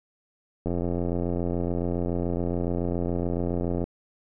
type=click train; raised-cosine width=2 ms; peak=-15 dBFS; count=278; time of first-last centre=0.66-3.84 s; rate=87.1 Hz; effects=none

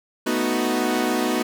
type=chord; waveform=sawtooth; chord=B dominant seventh; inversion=third; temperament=equal; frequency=220 / 246.9 / 311.1 / 370 Hz; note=A3 / B3 / D#4 / F#4; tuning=0 / 0 / 0 / 0 cents; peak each=-25 / -20 / -22 / -22 dBFS; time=0.26-1.43 s; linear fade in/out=10 ms; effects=none

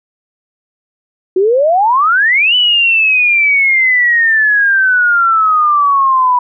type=exponential two-way sweep; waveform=sine; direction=up then down; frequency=359.9 to 3002 to 978 Hz; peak=-7 dBFS; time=1.36-6.39 s; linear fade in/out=5 ms; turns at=2.55 s; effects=none

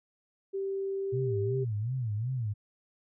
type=tone with pitch glide; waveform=sine; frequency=390 to 394.5 Hz; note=G4 to G4; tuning=-9 to +11 cents; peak=-30 dBFS; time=0.53-1.65 s; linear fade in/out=20 ms; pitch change=+20 cents; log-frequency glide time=0.98-1.33 s
type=tone with vibrato; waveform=sine; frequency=116.6 Hz; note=A#2; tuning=1 cent sharp; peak=-29 dBFS; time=1.12-2.54 s; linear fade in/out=20 ms; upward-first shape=sine; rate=2.7 Hz; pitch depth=210 cents each way
effects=none

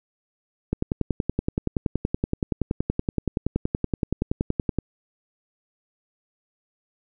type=click train; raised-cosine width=3 ms; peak=-9 dBFS; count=44; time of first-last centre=0.73-4.787 s; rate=10.6 Hz; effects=none

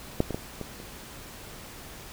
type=clicks; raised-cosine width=2 ms; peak=-8 / -18 / -16 / -20 / -29 dBFS; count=5; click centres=0.204 / 0.307 / 0.345 / 0.613 / 0.801 s; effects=pink hiss -44 dBFS RMS until 2.12 s

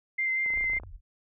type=tone with vibrato; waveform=sine; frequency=2082 Hz; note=C7; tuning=9 cents flat; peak=-25 dBFS; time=0.18-0.79 s; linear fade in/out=10 ms; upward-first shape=sine; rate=5.4 Hz; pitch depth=15 cents each way
type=clicks; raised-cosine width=1 ms; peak=-33 dBFS; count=11; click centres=0.462 / 0.504 / 0.538 / 0.574 / 0.61 / 0.641 / 0.699 / 0.734 / 0.767 / 0.799 / 0.835 s
type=low-pass noise; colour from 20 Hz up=pink; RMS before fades=-44 dBFS; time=0.5-1.01 s; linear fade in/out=50 ms; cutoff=100 Hz; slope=96 dB/octave
effects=none

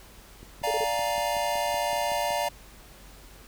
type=click train; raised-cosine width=3 ms; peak=-32 dBFS; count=11; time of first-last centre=0.43-2.306 s; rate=5.33 Hz
type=chord; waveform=square; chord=Bb dominant seventh; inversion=first; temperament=equal; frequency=587.3 / 698.5 / 830.6 / 932.3 Hz; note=D5 / F5 / Ab5 / Bb5; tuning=0 / 0 / 0 / 0 cents; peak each=-31 / -31 / -36 / -31 dBFS; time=0.63-2.49 s; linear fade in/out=10 ms
type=tone bursts; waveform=sine; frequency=440 Hz; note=A4; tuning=in tune; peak=-27 dBFS; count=3; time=0.67-0.843 s; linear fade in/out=5 ms; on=39 ms; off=28 ms
effects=added 47 Hz sine -51 dBFS peak until 3.47 s + pink hiss -51 dBFS RMS until 3.47 s

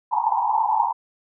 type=band-pass noise; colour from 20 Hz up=pink; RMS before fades=-21 dBFS; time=0.11-0.93 s; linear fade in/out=20 ms; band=820 to 970 Hz; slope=96 dB/octave; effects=none

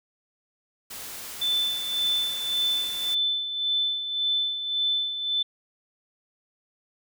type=noise; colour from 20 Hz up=white; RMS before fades=-38 dBFS; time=0.9-3.15 s; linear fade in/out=10 ms
type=tone with tremolo; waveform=sine; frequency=3520 Hz; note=A7; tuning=in tune; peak=-21 dBFS; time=1.41-5.43 s; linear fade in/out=10 ms; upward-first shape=sine; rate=1.8 Hz; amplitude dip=60%
effects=none

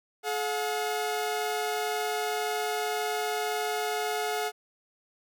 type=tone pair together; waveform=sawtooth; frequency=427.2 / 719.3 Hz; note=G#4 / F#5; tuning=+49 / -49 cents; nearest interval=major sixth; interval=902 cents; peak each=-27 dBFS; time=0.23-4.52 s; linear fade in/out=50 ms; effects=none

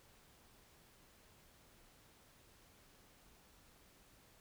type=silence; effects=pink hiss -66 dBFS RMS until 4.4 s

